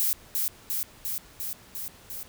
violet noise with echo, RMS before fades -25 dBFS, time 0-0.13 s, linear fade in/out 0 ms, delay 350 ms, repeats 6, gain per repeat -2 dB, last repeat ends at 2.23 s, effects pink hiss -52 dBFS RMS until 2.28 s

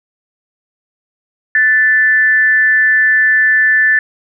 sine tone with amplitude modulation, 1760 Hz, A6, in tune, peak -5 dBFS, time 1.55-3.99 s, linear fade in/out 2 ms, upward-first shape sine, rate 260 Hz, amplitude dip 50%, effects none

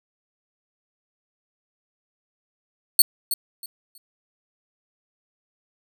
5% pulse tone with echo, 4378 Hz, C#8, 22 cents flat, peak -3 dBFS, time 2.99-3.02 s, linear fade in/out 2 ms, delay 320 ms, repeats 3, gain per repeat -12 dB, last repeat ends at 3.98 s, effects none

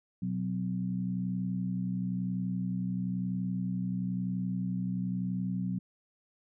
sine tone cluster, 123.1 / 184.1 / 255.7 Hz, B2 / F#3 / C4, -5 / -8 / -40 cents, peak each -37 / -31 / -40 dBFS, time 0.22-5.79 s, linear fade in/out 5 ms, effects none

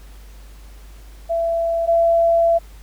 sine tone pair in turn, 669 / 672.2 Hz, E5 / E5, +25 / +34 cents, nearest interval unison, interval 9 cents, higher second, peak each -17 / -12 dBFS, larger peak second, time 1.29-1.87 / 1.87-2.59 s, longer second, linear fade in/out 20 ms, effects added 50 Hz sine -38 dBFS peak until 2.82 s + pink hiss -50 dBFS RMS until 2.82 s

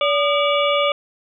harmonic tone with a mistuned harmonic, 574 Hz, D5, 40 cents flat, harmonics 1 / 2 / 4 / 5 / 6, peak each -18 / -21 / -24 / -25 / -26 dBFS, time 0.01-0.92 s, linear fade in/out 2 ms, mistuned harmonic 2, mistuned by +99 cents, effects none

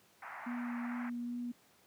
pink band-pass noise, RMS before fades -47 dBFS, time 0.22-1.1 s, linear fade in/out 5 ms, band 710 to 2200 Hz, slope 48 dB/octave
sine tone with vibrato, 241 Hz, B3, 42 cents flat, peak -36 dBFS, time 0.46-1.52 s, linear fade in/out 10 ms, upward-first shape sine, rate 2.4 Hz, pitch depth 10 cents each way
effects pink hiss -66 dBFS RMS until 1.86 s + high-pass 150 Hz 12 dB/octave

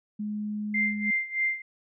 sine tone with pitch glide, 210.1 to 208.6 Hz, G#3 to G#3, +20 to +8 cents, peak -29 dBFS, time 0.19-1.11 s, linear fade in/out 10 ms, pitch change -12 cents, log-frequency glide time 0.8-0.9 s
sine tone with tremolo, 2093 Hz, C7, in tune, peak -22 dBFS, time 0.74-1.62 s, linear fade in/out 5 ms, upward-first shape sine, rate 3.2 Hz, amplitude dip 85%
effects none

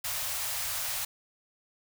white band-stop noise, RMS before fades -33 dBFS, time 0.04-1.05 s, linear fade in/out 5 ms, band 140 to 560 Hz, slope 48 dB/octave, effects none

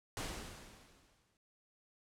pink noise with exponential decay, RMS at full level -39 dBFS, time 0.17-1.37 s, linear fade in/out 1 ms, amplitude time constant 260 ms, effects low-pass 10000 Hz 12 dB/octave

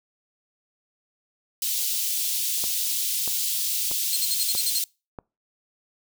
white high-pass noise, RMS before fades -26 dBFS, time 1.62-4.84 s, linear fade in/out 2 ms, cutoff 3100 Hz, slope 24 dB/octave
click train, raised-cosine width 1 ms, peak -22 dBFS, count 5, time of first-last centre 2.64-5.188 s, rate 1.57 Hz
25% pulse tone bursts, 4203 Hz, C8, 7 cents sharp, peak -19 dBFS, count 8, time 4.13-4.786 s, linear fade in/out 0 ms, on 33 ms, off 56 ms
effects noise-tail reverb RT60 0.3 s tail -26 dB re dry

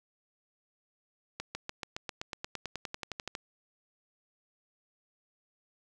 accelerating click train, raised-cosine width 0.2 ms, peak -19 dBFS, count 19, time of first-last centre 1.4-3.351 s, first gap 150 ms, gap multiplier 0.96, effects none

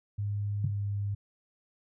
sine tone with pitch glide, 102.4 to 101.28 Hz, G#2 to G#2, -24 to -43 cents, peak -29 dBFS, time 0.18-1.15 s, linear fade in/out 10 ms, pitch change -19 cents, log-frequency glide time 0.57-0.8 s
sine tone with exponential decay, 137.5 Hz, C#3, 14 cents flat, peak -23 dBFS, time 0.64-0.76 s, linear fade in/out 5 ms, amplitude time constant 24 ms
effects none

